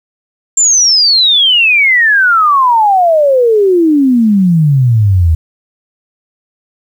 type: exponential sweep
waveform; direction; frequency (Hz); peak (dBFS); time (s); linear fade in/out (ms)
sine; down; 7400 to 77.78; -5; 0.57-5.35; 5
effects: 7-bit